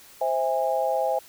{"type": "chord", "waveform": "sine", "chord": "C augmented", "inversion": "none", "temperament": "just", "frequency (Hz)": [523.3, 654.1, 817.6], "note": ["C5", "E5", "G#5"], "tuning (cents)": [0, -14, -27], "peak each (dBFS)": -26, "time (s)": [0.21, 1.19], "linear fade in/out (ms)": 5, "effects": ["white hiss -50 dBFS RMS until 1.28 s"]}